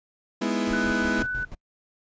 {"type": "chord", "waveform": "35% pulse", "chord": "E major seventh", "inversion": "first", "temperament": "equal", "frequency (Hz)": [207.7, 246.9, 311.1, 329.6], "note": ["G#3", "B3", "D#4", "E4"], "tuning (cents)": [0, 0, 0, 0], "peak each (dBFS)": [-27, -26, -32, -28], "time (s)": [0.41, 1.23], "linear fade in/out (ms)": 10}
{"type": "noise with tremolo", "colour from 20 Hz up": "brown", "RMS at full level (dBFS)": -36, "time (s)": [0.67, 1.55], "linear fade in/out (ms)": 10, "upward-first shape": "square", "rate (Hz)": 5.9, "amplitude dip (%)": 75}
{"type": "tone", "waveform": "sine", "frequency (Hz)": 1493, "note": "F#6", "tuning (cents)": 15, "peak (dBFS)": -26, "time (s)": [0.73, 1.45], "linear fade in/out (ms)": 5}
{"effects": ["noise-tail reverb RT60 0.1 s tail -26 dB re dry", "resampled to 16000 Hz"]}